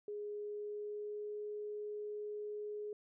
sine tone with pitch glide, 415.3 to 418.7 Hz, G#4 to G#4, 0 to +14 cents, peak -40 dBFS, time 0.08-2.93 s, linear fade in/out 2 ms, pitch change +14 cents, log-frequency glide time 0.31-1.4 s, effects none

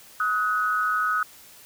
sine tone pair together, 1266.6 / 1480 Hz, D#6 / F#6, +30 / 0 cents, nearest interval minor third, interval 270 cents, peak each -23 / -25 dBFS, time 0.2-1.23 s, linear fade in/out 2 ms, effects white hiss -49 dBFS RMS until 1.65 s

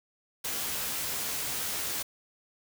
white noise with comb filter, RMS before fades -33 dBFS, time 0.44-2.03 s, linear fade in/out 10 ms, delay 14 ms, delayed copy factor +0.5, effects none

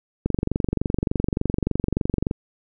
click train, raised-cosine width 3 ms, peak -8 dBFS, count 49, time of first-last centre 0.26-2.311 s, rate 23.4 Hz, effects none

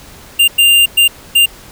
square tone bursts at uneven times, 2794 Hz, F7, in tune, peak -6 dBFS, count 4, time 0.39-0.48 / 0.58-0.86 / 0.97-1.08 / 1.35-1.46 s, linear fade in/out 10 ms, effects pink hiss -37 dBFS RMS until 1.71 s

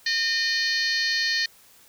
harmonic tone with a mistuned harmonic, 610 Hz, D#5, 34 cents flat, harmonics 3 / 4 / 5 / 6 / 7 / 8 / 9 / 10, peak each -25 / -35 / -35 / -36 / -26 / -31 / -38 / -39 dBFS, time 0.06-1.46 s, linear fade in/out 5 ms, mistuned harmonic 8, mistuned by -50 cents, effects white hiss -54 dBFS RMS until 1.88 s

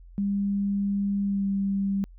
sine tone with pitch glide, 200 to 196.91 Hz, G3 to G3, +35 to +8 cents, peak -23 dBFS, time 0.18-2.04 s, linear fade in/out 0 ms, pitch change -27 cents, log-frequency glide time 1.23-1.46 s, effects added 43 Hz sine -45 dBFS peak until 2.18 s

